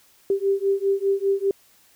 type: beating tone pair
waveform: sine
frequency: 391.1 / 396.1 Hz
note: G4 / G4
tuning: -4 / +18 cents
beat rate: 5 Hz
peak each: -22 dBFS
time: 0.3-1.51 s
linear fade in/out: 2 ms
effects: white hiss -57 dBFS RMS until 1.95 s